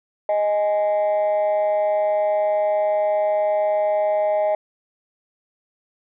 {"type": "tone pair together", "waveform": "sine", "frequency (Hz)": [622.3, 830.7], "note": ["D#5", "G#5"], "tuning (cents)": [0, 0], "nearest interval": "perfect fourth", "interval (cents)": 500, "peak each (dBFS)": [-16, -22], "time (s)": [0.29, 4.55], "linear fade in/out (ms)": 2, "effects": ["tanh soft clip ceiling -14 dBFS"]}